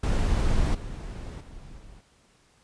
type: noise with level steps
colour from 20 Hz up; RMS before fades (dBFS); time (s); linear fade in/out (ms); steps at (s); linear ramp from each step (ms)
brown; -23 / -36 / -44 / -47; 0.03-2.01; 5; 0.74 / 1.4 / 1.78; 10
effects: pink hiss -62 dBFS RMS until 2.63 s + resampled to 22050 Hz